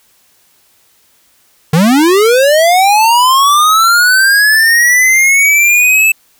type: linear sweep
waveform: square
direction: up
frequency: 146.83 to 2637 Hz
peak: -6 dBFS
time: 1.73-6.12 s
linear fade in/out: 5 ms
effects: white hiss -51 dBFS RMS until 6.39 s